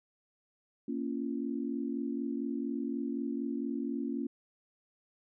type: chord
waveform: sine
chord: Bb minor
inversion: none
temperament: equal with one note detuned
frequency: 233.1 / 277.2 / 342.2 Hz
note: Bb3 / Db4 / F4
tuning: 0 / 0 / -35 cents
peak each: -36 / -35 / -40 dBFS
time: 0.88-4.27 s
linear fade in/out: 5 ms
effects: none